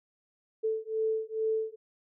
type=beating tone pair; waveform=sine; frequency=439.4 / 441.7 Hz; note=A4 / A4; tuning=-2 / +7 cents; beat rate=2.3 Hz; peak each=-31 dBFS; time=0.63-1.76 s; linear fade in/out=20 ms; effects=none